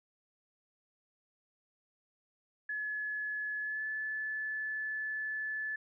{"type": "tone with pitch glide", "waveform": "sine", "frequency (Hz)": [1706, 1733.8], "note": ["G#6", "A6"], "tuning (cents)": [46, -26], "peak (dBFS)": -34, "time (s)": [2.69, 5.76], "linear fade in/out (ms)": 5, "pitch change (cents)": 28, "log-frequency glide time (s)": [3.61, 3.83], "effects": []}